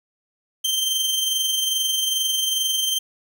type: tone with amplitude modulation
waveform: sawtooth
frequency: 3136 Hz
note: G7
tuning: in tune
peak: -15 dBFS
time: 0.64-2.99 s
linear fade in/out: 10 ms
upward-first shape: sine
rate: 22.4 Hz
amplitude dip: 40%
effects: none